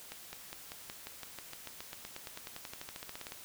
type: accelerating click train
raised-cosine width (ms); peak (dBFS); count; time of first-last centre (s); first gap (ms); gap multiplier
0.2; -25; 29; 0.12-3.321; 210; 0.95
effects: white hiss -51 dBFS RMS until 3.44 s